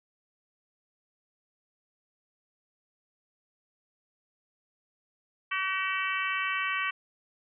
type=harmonic tone; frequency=380.7 Hz; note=F#4; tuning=49 cents sharp; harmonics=3 / 4 / 5 / 6 / 7 / 8; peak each=-33 / -35 / -34 / -35 / -35 / -40 dBFS; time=5.51-6.91 s; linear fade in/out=10 ms; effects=none